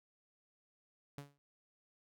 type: tone with exponential decay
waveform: sawtooth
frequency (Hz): 142.3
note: C#3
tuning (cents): +46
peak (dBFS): -38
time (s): 1.18-1.38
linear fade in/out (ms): 0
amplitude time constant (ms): 42
effects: none